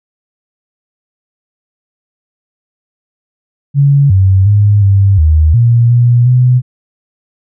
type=tone with pitch steps; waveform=sine; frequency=140.9 / 95.5 / 103.1 / 98.5 / 77.9 / 118 / 120.6 / 125.4 Hz; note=C#3 / G2 / G#2 / G2 / D#2 / A#2 / B2 / B2; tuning=+29 / -45 / -12 / +9 / +3 / +22 / -41 / +27 cents; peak=-4 dBFS; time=3.74-6.62 s; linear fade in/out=50 ms; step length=360 ms; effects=none